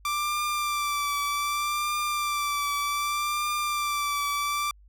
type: tone with vibrato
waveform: sawtooth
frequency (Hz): 1174.7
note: D6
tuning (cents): 0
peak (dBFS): -22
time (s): 0.05-4.71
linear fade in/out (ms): 2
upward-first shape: triangle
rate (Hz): 0.65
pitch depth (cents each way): 36
effects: added 50 Hz sine -51 dBFS peak until 4.88 s